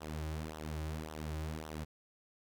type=tone with flanger; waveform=sawtooth; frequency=77.78 Hz; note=D#2; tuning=in tune; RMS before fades=-41 dBFS; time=0-1.85 s; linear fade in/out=20 ms; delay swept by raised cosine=0.42 to 4.52 ms; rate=1.8 Hz; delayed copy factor=-0.75; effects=none